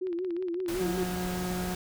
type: tone with vibrato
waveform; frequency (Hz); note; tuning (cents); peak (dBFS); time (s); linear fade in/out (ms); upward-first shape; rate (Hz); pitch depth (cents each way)
sine; 355.7; F4; +32; -29; 0.01-1.04; 10; sine; 5.4; 97
type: click train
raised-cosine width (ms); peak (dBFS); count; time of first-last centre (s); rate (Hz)
0.3; -33; 11; 0.07-0.662; 16.9
type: noise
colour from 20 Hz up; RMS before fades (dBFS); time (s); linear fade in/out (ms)
pink; -38; 0.68-1.75; 2
type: harmonic tone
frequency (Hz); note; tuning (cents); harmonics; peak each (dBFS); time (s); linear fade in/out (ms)
181.1; F#3; -37; 1 / 2 / 3 / 4 / 5 / 7 / 8 / 9; -32 / -37 / -47 / -41 / -50 / -49 / -53 / -48; 0.8-1.75; 10
effects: none